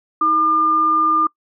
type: tone pair together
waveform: sine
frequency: 318.6 / 1203 Hz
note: D#4 / D6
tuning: +41 / +41 cents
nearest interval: octave + major seventh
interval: 2300 cents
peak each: -25 / -13 dBFS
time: 0.21-1.27 s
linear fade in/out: 5 ms
effects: noise-tail reverb RT60 0.1 s tail -24 dB re dry